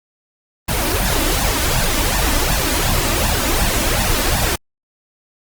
pink noise with flanger, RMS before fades -17 dBFS, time 0.68-4.56 s, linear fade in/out 10 ms, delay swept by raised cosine 1.1 to 3.4 ms, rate 2.7 Hz, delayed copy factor +0.75, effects Opus 24 kbps

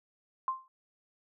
sine tone with exponential decay, 1050 Hz, C6, 6 cents sharp, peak -25 dBFS, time 0.48-0.68 s, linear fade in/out 1 ms, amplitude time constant 42 ms, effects none

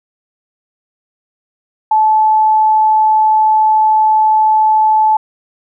sine tone, 867 Hz, A5, 26 cents flat, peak -7 dBFS, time 1.91-5.17 s, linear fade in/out 5 ms, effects none

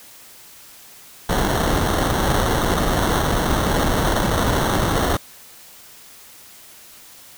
pink noise with sample-and-hold, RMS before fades -19 dBFS, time 1.29-5.17 s, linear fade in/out 5 ms, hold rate 2450 Hz, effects white hiss -44 dBFS RMS until 7.37 s

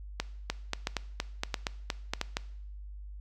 two click trains, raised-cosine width 0.2 ms, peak -12 / -12 dBFS, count 9 / 4, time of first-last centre 0.5-2.369 / 0.2-2.213 s, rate 4.28 / 1.49 Hz, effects noise-tail reverb RT60 0.7 s tail -19 dB re dry + added 50 Hz sine -41 dBFS peak until 3.2 s

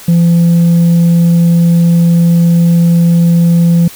sine tone with tanh clipping, 170 Hz, F3, 46 cents flat, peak -5 dBFS, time 0.08-3.88 s, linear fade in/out 5 ms, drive 2 dB, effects white hiss -32 dBFS RMS until 3.95 s

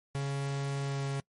45% pulse tone with pitch glide, 139.1 to 138.06 Hz, C#3 to C#3, +6 to -7 cents, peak -31 dBFS, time 0.15-1.2 s, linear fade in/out 0 ms, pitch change -13 cents, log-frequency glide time 0.83-1.03 s, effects noise-tail reverb RT60 0.1 s tail -24 dB re dry + MP3 48 kbps

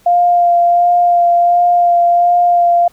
sine tone with vibrato, 698.5 Hz, F5, in tune, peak -7 dBFS, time 0.06-2.88 s, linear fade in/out 5 ms, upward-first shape sine, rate 1.4 Hz, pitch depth 14 cents each way, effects pink hiss -50 dBFS RMS until 2.92 s

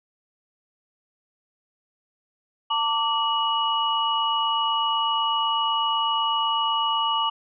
sine tone cluster, 902 / 1162 / 2914 Hz, A5 / D6 / F#7, +43 / -19 / -27 cents, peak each -25 dBFS, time 2.7-7.3 s, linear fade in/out 10 ms, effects none

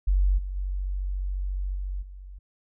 sine tone with level steps, 47.1 Hz, F#1, 32 cents sharp, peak -18 / -29 / -26 / -28 / -39 dBFS, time 0.07-2.39 s, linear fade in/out 10 ms, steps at 0.37 / 0.55 / 1.74 / 2.01 s, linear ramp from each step 20 ms, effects none

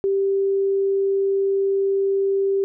sine tone, 392 Hz, G4, in tune, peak -17 dBFS, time 0.04-2.64 s, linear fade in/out 0 ms, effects none

